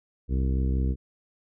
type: harmonic tone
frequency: 65.4 Hz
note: C2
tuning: in tune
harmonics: 1 / 2 / 3 / 4 / 5 / 6 / 7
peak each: -23 / -31 / -34 / -36 / -39 / -43 / -43 dBFS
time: 0.28-0.96 s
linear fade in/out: 50 ms
effects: none